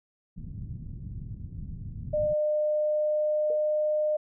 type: low-pass noise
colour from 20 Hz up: white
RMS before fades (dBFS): -38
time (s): 0.36-2.34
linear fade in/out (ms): 20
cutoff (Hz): 160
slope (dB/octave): 24
type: tone with pitch glide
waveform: sine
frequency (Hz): 604 to 607.8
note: D5 to D#5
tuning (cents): +48 to -41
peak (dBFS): -23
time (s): 2.13-4.17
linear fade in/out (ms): 10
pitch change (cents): +11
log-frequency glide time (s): 2.3-3.9
type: tone with exponential decay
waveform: sine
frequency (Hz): 477.5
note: A#4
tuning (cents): +42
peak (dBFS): -29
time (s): 3.5-3.61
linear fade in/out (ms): 2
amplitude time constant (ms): 23
effects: none